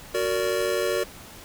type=chord; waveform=square; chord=Gb augmented; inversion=none; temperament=just; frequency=370 / 462.5 / 578.1 Hz; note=Gb4 / Bb4 / D5; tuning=0 / -14 / -27 cents; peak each=-28 dBFS; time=0.14-1.04 s; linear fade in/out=10 ms; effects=pink hiss -44 dBFS RMS until 1.44 s